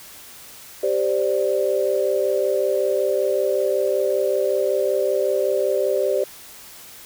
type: chord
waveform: sine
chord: G suspended fourth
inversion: none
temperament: just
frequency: 392 / 522.7 / 588 Hz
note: G4 / C5 / D5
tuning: 0 / -2 / +2 cents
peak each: -22 dBFS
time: 0.83-6.24 s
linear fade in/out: 5 ms
effects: white hiss -42 dBFS RMS until 7.05 s